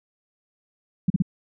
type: tone bursts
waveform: sine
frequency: 181.9 Hz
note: F#3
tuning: 29 cents flat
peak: -15 dBFS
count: 3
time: 1.08-1.222 s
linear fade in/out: 5 ms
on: 22 ms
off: 38 ms
effects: none